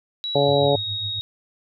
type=tone with pitch glide; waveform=sine; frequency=3900 to 3765 Hz; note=B7 to A#7; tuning=-23 to +16 cents; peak=-25 dBFS; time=0.24-1.21 s; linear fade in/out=0 ms; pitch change=-61 cents; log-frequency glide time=0.52-0.75 s
type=harmonic tone; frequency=141.8 Hz; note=C#3; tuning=40 cents sharp; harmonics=1 / 2 / 3 / 4 / 5 / 6; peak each=-24 / -27 / -21 / -19 / -24 / -29 dBFS; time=0.35-0.76 s; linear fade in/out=5 ms
type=tone with tremolo; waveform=sine; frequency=103 Hz; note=G#2; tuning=14 cents flat; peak=-28 dBFS; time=0.47-1.2 s; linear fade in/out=10 ms; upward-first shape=triangle; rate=7.2 Hz; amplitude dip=100%
effects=none